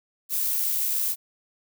violet noise with amplitude modulation, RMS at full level -24 dBFS, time 0.29-1.16 s, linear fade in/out 50 ms, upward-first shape sine, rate 66.7 Hz, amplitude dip 30%, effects none

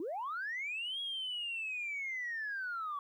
sine linear two-way sweep, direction up then down, 293.7 to 3322 to 1119 Hz, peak -35 dBFS, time 0-2.99 s, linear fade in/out 2 ms, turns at 1 s, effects tanh soft clip ceiling -32 dBFS + 12-bit

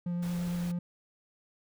triangle tone with vibrato, 174.61 Hz, F3, in tune, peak -28 dBFS, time 0.06-0.79 s, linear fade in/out 5 ms, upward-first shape sine, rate 8.7 Hz, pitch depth 10 cents each way
pink noise, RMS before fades -46 dBFS, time 0.22-0.72 s, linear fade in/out 10 ms
effects none

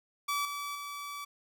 sawtooth tone with level steps, 1151 Hz, D6, 35 cents flat, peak -26 / -32 / -35 dBFS, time 0.28-1.25 s, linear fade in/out 10 ms, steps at 0.45 / 0.75 s, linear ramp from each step 2 ms, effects none

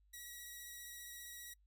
5% pulse tone with vibrato, 1922 Hz, B6, 48 cents flat, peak -39 dBFS, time 0.13-1.54 s, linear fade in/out 10 ms, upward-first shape sine, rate 15 Hz, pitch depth 16 cents each way, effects noise-tail reverb RT60 0.1 s tail -26 dB re dry + added 50 Hz sine -68 dBFS peak until 1.66 s

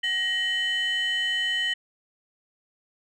sine tone pair together, 1888 / 3019 Hz, A#6 / F#7, +22 / +34 cents, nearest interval minor sixth, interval 812 cents, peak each -24 dBFS, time 0.03-1.74 s, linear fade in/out 10 ms, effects tanh soft clip ceiling -20 dBFS

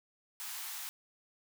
white high-pass noise, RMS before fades -42 dBFS, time 0.4-0.89 s, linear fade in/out 0 ms, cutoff 770 Hz, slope 48 dB/octave, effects none

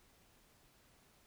silence, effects pink hiss -68 dBFS RMS until 1.26 s

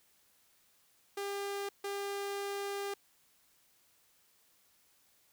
sawtooth tone bursts at uneven times, 400.4 Hz, G4, 37 cents sharp, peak -32 dBFS, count 2, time 1.17-1.69 / 1.84-2.94 s, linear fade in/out 5 ms, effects white hiss -69 dBFS RMS until 5.32 s

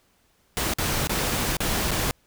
pink noise with dropouts, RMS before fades -25 dBFS, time 0.57-2.11 s, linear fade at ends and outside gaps 0 ms, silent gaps 0.737-0.785 / 1.072-1.095 / 1.568-1.604 / 1.908-1.915 s, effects pink hiss -64 dBFS RMS until 2.26 s

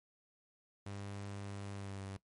sawtooth tone with pitch glide, 100.1 to 97.25 Hz, G2 to G2, +37 to -13 cents, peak -39 dBFS, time 0.86-2.17 s, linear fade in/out 5 ms, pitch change -50 cents, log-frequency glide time 1.73-2.02 s, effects noise-tail reverb RT60 0.1 s tail -18 dB re dry + MP3 48 kbps

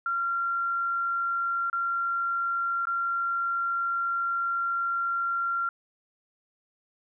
sine tone with dropouts, 1377 Hz, F6, 25 cents flat, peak -25 dBFS, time 0.06-5.69 s, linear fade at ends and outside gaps 2 ms, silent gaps 1.699-1.729 / 2.854-2.87 s, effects none

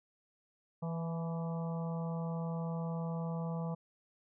harmonic tone with a mistuned harmonic, 165.4 Hz, E3, 6 cents sharp, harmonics 1 / 3 / 4 / 5 / 6 / 7, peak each -35 / -45 / -47 / -49 / -51 / -52 dBFS, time 0.82-3.75 s, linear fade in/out 10 ms, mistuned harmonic 5, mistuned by +34 cents, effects none

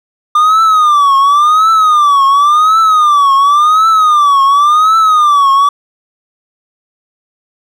triangle tone with vibrato, 1200 Hz, D6, 37 cents sharp, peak -3 dBFS, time 0.35-5.69 s, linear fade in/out 5 ms, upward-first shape triangle, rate 0.92 Hz, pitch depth 180 cents each way, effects none

